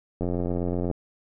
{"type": "click train", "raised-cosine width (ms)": 2, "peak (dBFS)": -15, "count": 63, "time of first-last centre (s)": [0.21, 0.913], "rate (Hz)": 88.2, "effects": []}